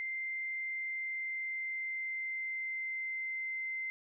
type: tone with pitch glide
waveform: sine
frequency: 2089 to 2076 Hz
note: C7 to C7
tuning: -3 to -14 cents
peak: -35 dBFS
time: 0-3.9 s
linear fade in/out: 0 ms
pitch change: -11 cents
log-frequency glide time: 0.74-3.69 s
effects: none